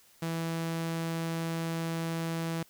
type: tone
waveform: sawtooth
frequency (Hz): 164.81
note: E3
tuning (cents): 0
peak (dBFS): -27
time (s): 0.22-2.63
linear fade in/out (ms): 5
effects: white hiss -61 dBFS RMS until 2.69 s